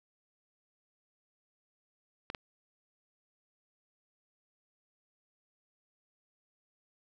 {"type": "clicks", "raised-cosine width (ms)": 0.3, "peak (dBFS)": -22, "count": 2, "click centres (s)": [2.301, 2.348], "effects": []}